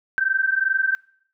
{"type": "tone pair together", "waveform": "sine", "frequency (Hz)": [1545.5, 1568], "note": ["G6", "G6"], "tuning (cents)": [-25, 0], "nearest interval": "unison", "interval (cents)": 25, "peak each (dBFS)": -21, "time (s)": [0.18, 0.95], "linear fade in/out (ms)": 0, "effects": ["noise-tail reverb RT60 0.6 s tail -24 dB re dry"]}